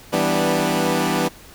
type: chord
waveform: 15% pulse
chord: E minor seventh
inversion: none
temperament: equal with one note detuned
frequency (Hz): 163.77 / 196 / 246.9 / 293.7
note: E3 / G3 / B3 / D4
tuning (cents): -11 / 0 / 0 / 0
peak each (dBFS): -17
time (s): 0.12-1.29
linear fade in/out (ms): 20
effects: pink hiss -44 dBFS RMS until 1.54 s